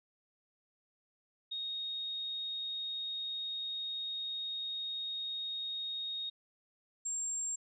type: tone pair in turn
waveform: sine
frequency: 3729 / 7438 Hz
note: A#7 / A#8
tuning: 0 / -5 cents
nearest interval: octave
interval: 1195 cents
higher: second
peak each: -36 / -34 dBFS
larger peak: second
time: 1.51-6.3 / 7.05-7.56 s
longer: first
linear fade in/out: 10 ms
effects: none